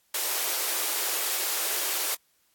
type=high-pass noise; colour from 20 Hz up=white; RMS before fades=-28 dBFS; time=0.14-2.15 s; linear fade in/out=5 ms; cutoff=320 Hz; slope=96 dB/octave; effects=white hiss -68 dBFS RMS until 2.54 s + AAC 64 kbps